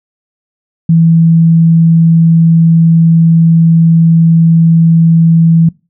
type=tone; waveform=sine; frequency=164.81 Hz; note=E3; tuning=in tune; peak=-3 dBFS; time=0.89-5.69 s; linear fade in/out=5 ms; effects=noise-tail reverb RT60 0.3 s tail -24 dB re dry